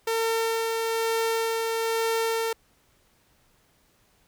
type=tone with tremolo; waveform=sawtooth; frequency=453.1 Hz; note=A#4; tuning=49 cents flat; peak=-19 dBFS; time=0.07-2.53 s; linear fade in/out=5 ms; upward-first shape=sine; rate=1.1 Hz; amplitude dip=25%; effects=pink hiss -64 dBFS RMS until 4.27 s